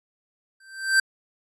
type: tone with exponential growth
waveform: square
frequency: 1562 Hz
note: G6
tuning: 7 cents flat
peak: -14 dBFS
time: 0.6-1 s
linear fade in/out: 5 ms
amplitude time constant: 85 ms
effects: resampled to 24000 Hz